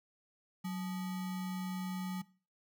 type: tone with sample-and-hold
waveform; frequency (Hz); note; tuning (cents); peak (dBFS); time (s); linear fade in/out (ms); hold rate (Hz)
sine; 185; F#3; 0; -35; 0.64-2.22; 10; 1050
effects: noise-tail reverb RT60 0.4 s tail -21 dB re dry